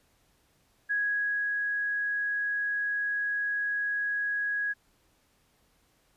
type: tone with ADSR envelope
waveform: sine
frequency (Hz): 1661.2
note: G#6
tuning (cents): 0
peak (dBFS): -25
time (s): 0.89-4.74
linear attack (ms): 21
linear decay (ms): 610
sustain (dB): -2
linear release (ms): 26
effects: pink hiss -68 dBFS RMS until 6.16 s + resampled to 32000 Hz